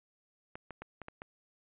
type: clicks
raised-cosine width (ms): 0.5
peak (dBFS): -28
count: 6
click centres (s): 0.555 / 0.707 / 0.82 / 1.017 / 1.084 / 1.219
effects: resampled to 8000 Hz

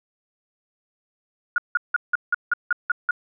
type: tone bursts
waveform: sine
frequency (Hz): 1435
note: F6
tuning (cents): +47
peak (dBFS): -16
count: 9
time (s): 1.56-3.109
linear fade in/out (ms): 2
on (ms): 21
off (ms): 170
effects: none

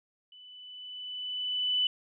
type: tone with level ramp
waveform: sine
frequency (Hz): 2991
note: F#7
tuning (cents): +18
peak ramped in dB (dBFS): -50 to -23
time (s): 0.32-1.87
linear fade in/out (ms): 2
effects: none

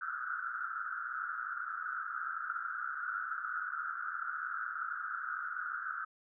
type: band-pass noise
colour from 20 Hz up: pink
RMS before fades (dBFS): -39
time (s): 0.01-6.05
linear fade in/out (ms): 10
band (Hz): 1300 to 1500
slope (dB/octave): 96
effects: none

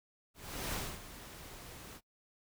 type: noise with ADSR envelope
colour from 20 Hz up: pink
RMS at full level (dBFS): -37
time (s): 0.34-2.01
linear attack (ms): 390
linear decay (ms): 260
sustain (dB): -13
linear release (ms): 55
effects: noise-tail reverb RT60 0.1 s tail -22 dB re dry

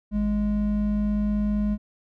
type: tone pair together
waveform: triangle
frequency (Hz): 52.61 / 208.2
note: G#1 / G#3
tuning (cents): +23 / +5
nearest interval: 2 octaves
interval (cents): 2382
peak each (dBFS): -26 / -20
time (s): 0.11-1.78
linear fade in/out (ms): 50
effects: none

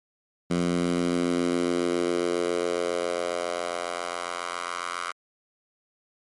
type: tone with high-pass filter sweep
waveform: 10% pulse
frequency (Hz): 87.31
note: F2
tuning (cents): 0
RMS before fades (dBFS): -27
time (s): 0.5-5.12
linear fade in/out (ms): 10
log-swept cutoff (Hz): 180 to 1200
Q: 2.3
effects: MP3 48 kbps

